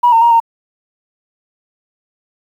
sine tone with pitch steps, 967 / 911 / 941 / 920 Hz, B5 / A#5 / A#5 / A#5, -37 / -40 / +16 / -23 cents, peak -5 dBFS, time 0.03-0.402 s, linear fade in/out 10 ms, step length 93 ms, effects tanh soft clip ceiling -1 dBFS + 7-bit

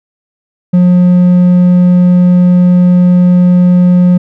sine tone with hard clipping, 179 Hz, F3, 43 cents sharp, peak -4 dBFS, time 0.73-4.18 s, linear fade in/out 10 ms, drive 3 dB, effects none

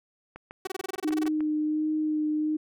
click train, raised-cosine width 0.5 ms, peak -27 dBFS, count 8, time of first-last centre 0.36-1.406 s, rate 6.69 Hz
sawtooth tone bursts, 378.2 Hz, F#4, 38 cents sharp, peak -26 dBFS, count 14, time 0.65-1.283 s, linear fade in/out 5 ms, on 22 ms, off 25 ms
sine tone with vibrato, 306.9 Hz, D#4, 24 cents flat, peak -24 dBFS, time 1.04-2.57 s, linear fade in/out 10 ms, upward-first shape sine, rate 1.4 Hz, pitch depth 14 cents each way
effects none

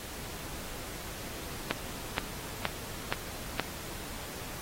click train, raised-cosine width 0.3 ms, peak -11 dBFS, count 5, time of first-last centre 1.71-3.597 s, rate 2.12 Hz, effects pink hiss -42 dBFS RMS until 4.61 s + AAC 48 kbps

